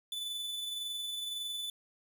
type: tone with amplitude modulation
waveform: 45% pulse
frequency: 3490 Hz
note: A7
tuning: 15 cents flat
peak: -35 dBFS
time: 0.12-1.7 s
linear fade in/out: 2 ms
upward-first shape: sine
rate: 21.8 Hz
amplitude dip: 30%
effects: 11-bit